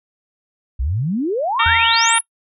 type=exponential sweep; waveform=sine; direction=up; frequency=56.7 to 11050 Hz; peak=-17 dBFS; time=0.79-2.21 s; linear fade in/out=10 ms
type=harmonic tone; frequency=458.1 Hz; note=A#4; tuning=30 cents flat; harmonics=2 / 3 / 4 / 5 / 6 / 7 / 8; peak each=-18 / -20 / -21 / -22 / -23 / -23 / -24 dBFS; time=1.59-2.19 s; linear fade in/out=10 ms
type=tone with exponential decay; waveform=sine; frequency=82.41 Hz; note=E2; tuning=in tune; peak=-18 dBFS; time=1.66-2.07 s; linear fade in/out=0 ms; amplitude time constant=87 ms
effects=noise-tail reverb RT60 0.1 s tail -24 dB re dry